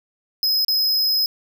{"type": "tone with dropouts", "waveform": "square", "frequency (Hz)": 5090, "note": "D#8", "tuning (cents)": 39, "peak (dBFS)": -17, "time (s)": [0.43, 1.26], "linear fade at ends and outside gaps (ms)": 1, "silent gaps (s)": [0.648, 0.682], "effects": []}